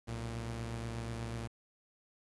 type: tone pair together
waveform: sawtooth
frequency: 61.74 / 115.28 Hz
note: B1 / A#2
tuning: 0 / -19 cents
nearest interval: major seventh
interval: 1081 cents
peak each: -40 / -35 dBFS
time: 0.07-1.48 s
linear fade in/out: 20 ms
effects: resampled to 24000 Hz + 10-bit